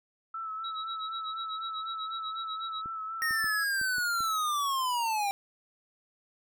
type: tone with vibrato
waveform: sine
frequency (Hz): 1312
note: E6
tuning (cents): -9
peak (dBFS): -34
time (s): 0.34-3.64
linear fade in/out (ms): 5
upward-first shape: sine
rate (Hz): 4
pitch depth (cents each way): 32
type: tone with tremolo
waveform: sine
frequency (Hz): 3857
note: B7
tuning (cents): -42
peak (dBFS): -36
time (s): 0.64-2.82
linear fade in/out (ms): 5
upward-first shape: sine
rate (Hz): 8.1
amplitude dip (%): 100
type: clicks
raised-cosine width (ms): 3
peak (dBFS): -34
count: 6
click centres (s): 2.859 / 3.309 / 3.443 / 3.814 / 3.983 / 4.206
type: linear sweep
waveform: square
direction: down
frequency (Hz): 1864.7 to 784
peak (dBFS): -28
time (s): 3.22-5.31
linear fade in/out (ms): 0
effects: none